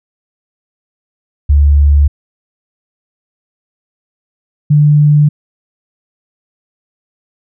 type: tone pair in turn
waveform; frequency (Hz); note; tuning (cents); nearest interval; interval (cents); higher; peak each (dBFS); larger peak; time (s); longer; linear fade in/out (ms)
sine; 72.1 / 148.25; D2 / D3; -31 / +17; octave; 1248; second; -4; neither; 1.49-2.08 / 4.7-5.29; neither; 10
effects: none